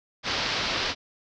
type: low-pass noise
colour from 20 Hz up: white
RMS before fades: -28 dBFS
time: 0.23-0.95 s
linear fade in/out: 50 ms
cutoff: 5200 Hz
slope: 48 dB/octave
effects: none